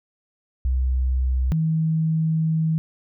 sine tone pair in turn, 64.1 / 159.85 Hz, C2 / D#3, -35 / +47 cents, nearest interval octave + major third, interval 1582 cents, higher second, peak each -18 dBFS, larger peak neither, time 0.65-1.52 / 1.52-2.78 s, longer second, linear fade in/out 0 ms, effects none

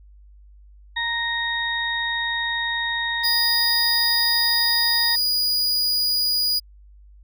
harmonic tone, 932.3 Hz, A#5, in tune, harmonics 1 / 2 / 4, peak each -30 / -24 / -27 dBFS, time 0.96-5.16 s, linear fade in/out 10 ms
45% pulse tone, 4906 Hz, D#8, 25 cents flat, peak -18 dBFS, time 3.23-6.6 s, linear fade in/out 20 ms
effects added 50 Hz sine -45 dBFS peak until 7.23 s

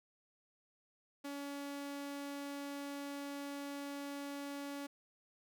sawtooth tone, 282.9 Hz, C#4, 35 cents sharp, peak -38 dBFS, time 1.24-4.87 s, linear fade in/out 10 ms, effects none

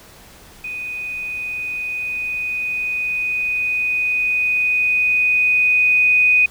sine tone with level ramp, 2489 Hz, D#7, in tune, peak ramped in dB -25 to -10 dBFS, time 0.64-6.46 s, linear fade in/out 5 ms, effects pink hiss -44 dBFS RMS until 6.5 s

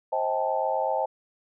sine chord, A half-diminished seventh, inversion first, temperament just, 528 / 633.6 / 792 / 880 Hz, C5 / Eb5 / G5 / A5, +16 / +31 / +18 / 0 cents, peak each -29 dBFS, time 0.12-1.06 s, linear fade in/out 10 ms, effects none

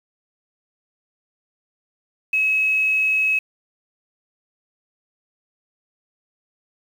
sine tone with quantisation, 2568 Hz, E7, 46 cents flat, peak -16 dBFS, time 2.33-3.39 s, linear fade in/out 5 ms, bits 7, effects none

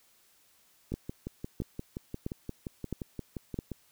two click trains, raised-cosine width 3 ms, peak -20 / -23 dBFS, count 5 / 17, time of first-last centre 0.94-3.589 / 0.92-3.717 s, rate 1.51 / 5.72 Hz, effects white hiss -65 dBFS RMS until 3.91 s

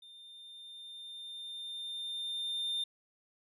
triangle tone with level ramp, 3610 Hz, A7, 44 cents sharp, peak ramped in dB -50 to -30 dBFS, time 0.02-2.84 s, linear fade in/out 5 ms, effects resampled to 32000 Hz

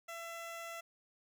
15% pulse tone, 671 Hz, E5, 31 cents sharp, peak -37 dBFS, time 0.08-0.81 s, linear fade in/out 10 ms, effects none

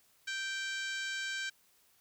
harmonic tone with a mistuned harmonic, 782 Hz, G5, 4 cents flat, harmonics 2 / 3 / 4 / 5 / 6 / 7 / 8 / 9 / 10, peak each -37 / -44 / -44 / -46 / -49 / -50 / -52 / -51 / -53 dBFS, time 0.27-1.5 s, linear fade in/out 10 ms, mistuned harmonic 6, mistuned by -35 cents, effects white hiss -68 dBFS RMS until 2 s

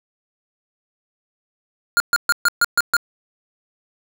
square tone bursts, 1418 Hz, F6, 26 cents sharp, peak -13 dBFS, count 7, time 1.97-2.967 s, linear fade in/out 0 ms, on 31 ms, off 130 ms, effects none

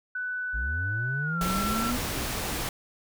sine tone with pitch glide, 1494 to 1346.5 Hz, F#6 to E6, +16 to +36 cents, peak -29 dBFS, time 0.15-1.91 s, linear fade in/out 5 ms, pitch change -180 cents, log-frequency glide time 1.21-1.43 s
triangle linear sweep, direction up, 51.1 to 251.6 Hz, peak -27 dBFS, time 0.53-1.98 s, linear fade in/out 20 ms
pink noise, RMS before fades -31 dBFS, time 1.41-2.69 s, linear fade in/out 2 ms
effects none

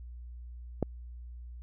click, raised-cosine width 2 ms, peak -14 dBFS, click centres 0.827 s, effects added 60 Hz sine -42 dBFS peak until 1.62 s

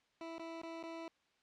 20% pulse tone with dropouts, 329.6 Hz, E4, in tune, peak -39 dBFS, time 0.21-1.08 s, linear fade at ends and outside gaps 1 ms, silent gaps 0.383-0.395 / 0.617-0.634 / 0.828-0.836 s, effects white hiss -75 dBFS RMS until 1.42 s + low-pass 4000 Hz 12 dB/octave

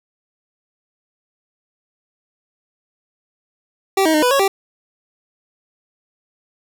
25% pulse tone with pitch steps, 387.8 / 317.6 / 305.8 / 495.2 / 552 / 390.9 Hz, G4 / D#4 / D#4 / B4 / C#5 / G4, -19 / +36 / -30 / +5 / -7 / -5 cents, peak -9 dBFS, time 3.97-4.48 s, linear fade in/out 5 ms, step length 85 ms, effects none

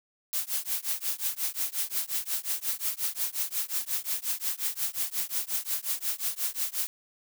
blue noise with tremolo, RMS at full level -27 dBFS, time 0.33-6.87 s, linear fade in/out 0 ms, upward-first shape triangle, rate 5.6 Hz, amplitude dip 100%, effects none

